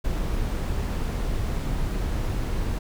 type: noise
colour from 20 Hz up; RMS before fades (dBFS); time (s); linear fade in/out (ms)
brown; -26; 0.04-2.79; 10
effects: none